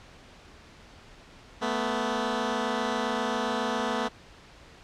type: tone pair together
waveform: 10% pulse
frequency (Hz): 220 / 247.4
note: A3 / B3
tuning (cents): 0 / +3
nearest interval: major second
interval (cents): 203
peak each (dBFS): -21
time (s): 1.61-4.09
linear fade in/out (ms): 20
effects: pink hiss -51 dBFS RMS until 4.83 s + low-pass 5000 Hz 12 dB/octave